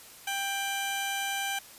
15% pulse tone pair together, 790 / 2990 Hz, G5 / F#7, +13 / +17 cents, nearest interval octave + major seventh, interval 2304 cents, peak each -24 / -30 dBFS, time 0.27-1.59 s, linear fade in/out 5 ms, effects white hiss -50 dBFS RMS until 1.78 s + resampled to 32000 Hz

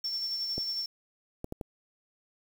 sine tone with tremolo, 5430 Hz, F8, 50 cents flat, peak -29 dBFS, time 0.04-0.86 s, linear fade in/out 5 ms, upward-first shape sine, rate 11 Hz, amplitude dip 35%
clicks, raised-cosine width 2 ms, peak -22 dBFS, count 4, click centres 0.58 / 1.444 / 1.524 / 1.612 s
effects 8-bit

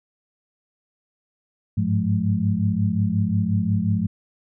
sine tone cluster, 100.2 / 105.8 / 177.1 / 213 Hz, G2 / G#2 / F3 / G#3, +38 / +33 / +24 / +44 cents, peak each -24 dBFS, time 1.77-4.07 s, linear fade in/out 10 ms, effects none

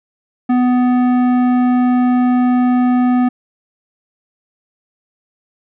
sine tone with tanh clipping, 248.8 Hz, B3, 13 cents sharp, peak -12 dBFS, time 0.49-3.29 s, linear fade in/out 10 ms, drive 13 dB, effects none

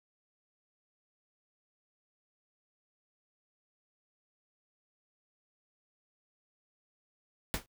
pink noise with exponential decay, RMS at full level -29 dBFS, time 7.54-7.66 s, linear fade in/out 0 ms, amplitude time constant 25 ms, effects noise-tail reverb RT60 0.1 s tail -26 dB re dry

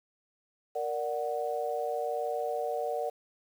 sine chord, Bb augmented, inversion none, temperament equal, 466.2 / 587.3 / 740 Hz, Bb4 / D5 / F#5, 0 / 0 / 0 cents, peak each -34 dBFS, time 0.75-3.1 s, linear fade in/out 10 ms, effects 9-bit

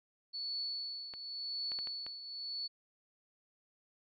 sine tone with tremolo, 4435 Hz, C#8, in tune, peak -35 dBFS, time 0.33-2.68 s, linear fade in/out 20 ms, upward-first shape triangle, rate 0.93 Hz, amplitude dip 70%
clicks, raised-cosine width 0.3 ms, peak -32 dBFS, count 5, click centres 1.138 / 1.718 / 1.789 / 1.872 / 2.065 s
effects none

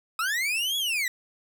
40% pulse linear two-way sweep, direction up then down, 1253 to 3400 to 1894 Hz, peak -24 dBFS, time 0.19-1.08 s, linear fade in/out 2 ms, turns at 0.77 s, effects none

